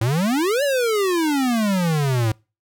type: exponential two-way sweep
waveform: square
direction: up then down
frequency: 106.5 to 587.3 to 106.5 Hz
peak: -18 dBFS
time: 0.01-2.32 s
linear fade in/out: 5 ms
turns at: 0.63 s
effects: noise-tail reverb RT60 0.3 s tail -26 dB re dry